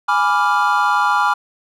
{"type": "chord", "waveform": "triangle", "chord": "G# diminished seventh", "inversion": "none", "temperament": "equal", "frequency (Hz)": [830.6, 987.8, 1174.7, 1396.9], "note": ["G#5", "B5", "D6", "F6"], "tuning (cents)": [0, 0, 0, 0], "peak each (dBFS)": -17, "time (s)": [0.08, 1.34], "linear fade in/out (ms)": 10, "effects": []}